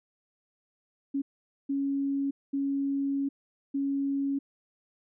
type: tone bursts at uneven times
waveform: sine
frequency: 277.2 Hz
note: C#4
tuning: in tune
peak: -26 dBFS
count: 4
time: 1.14-1.22 / 1.69-2.31 / 2.53-3.29 / 3.74-4.39 s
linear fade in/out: 10 ms
effects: none